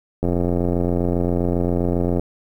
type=click train; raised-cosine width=2 ms; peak=-8 dBFS; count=173; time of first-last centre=0.23-2.196 s; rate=87.5 Hz; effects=8-bit